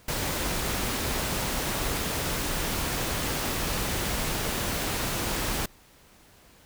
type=noise; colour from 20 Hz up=pink; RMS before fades=-29 dBFS; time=0.08-5.66 s; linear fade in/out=5 ms; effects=pink hiss -56 dBFS RMS until 6.65 s